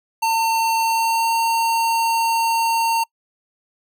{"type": "tone with pitch glide", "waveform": "square", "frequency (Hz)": [904, 913.4], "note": ["A5", "A#5"], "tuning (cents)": [47, -36], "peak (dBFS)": -17, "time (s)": [0.22, 3.04], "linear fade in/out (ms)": 10, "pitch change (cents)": 17, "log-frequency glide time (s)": [0.79, 1.34], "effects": ["noise-tail reverb RT60 0.1 s tail -26 dB re dry"]}